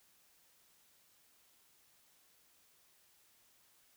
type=silence; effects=white hiss -69 dBFS RMS until 3.96 s